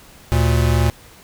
square tone pair together, 74.4 / 116.65 Hz, D2 / A#2, +23 / +2 cents, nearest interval minor sixth, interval 779 cents, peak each -17 dBFS, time 0.32-0.9 s, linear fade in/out 0 ms, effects pink hiss -45 dBFS RMS until 1.23 s

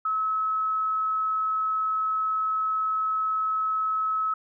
sine tone, 1291 Hz, E6, 37 cents flat, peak -23 dBFS, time 0.05-4.34 s, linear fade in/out 5 ms, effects none

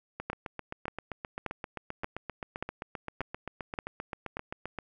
two click trains, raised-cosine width 0.5 ms, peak -17 / -21 dBFS, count 8 / 36, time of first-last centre 0.3-4.37 / 0.2-4.787 s, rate 1.72 / 7.63 Hz, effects none

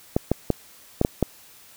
clicks, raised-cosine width 2 ms, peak -5 dBFS, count 6, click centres 0.165 / 0.316 / 0.503 / 1.014 / 1.049 / 1.227 s, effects white hiss -50 dBFS RMS until 1.76 s

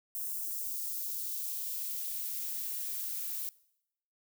violet noise with high-pass filter sweep, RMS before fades -37 dBFS, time 0.15-3.49 s, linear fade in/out 0 ms, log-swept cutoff 7800 to 900 Hz, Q 0.94, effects noise-tail reverb RT60 0.8 s tail -22 dB re dry

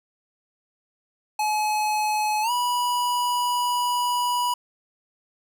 square tone with pitch glide, 851 to 977.5 Hz, G#5 to B5, +42 to -18 cents, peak -22 dBFS, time 1.39-4.54 s, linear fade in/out 5 ms, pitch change +240 cents, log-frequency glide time 2.42-2.51 s, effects none

